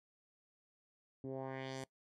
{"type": "tone with low-pass filter sweep", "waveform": "10% pulse", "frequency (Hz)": 132.6, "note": "C3", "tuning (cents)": 23, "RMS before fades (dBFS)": -44, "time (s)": [1.24, 1.84], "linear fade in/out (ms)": 2, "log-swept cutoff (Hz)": [300, 9600], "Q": 1.8, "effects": ["noise-tail reverb RT60 0.1 s tail -21 dB re dry"]}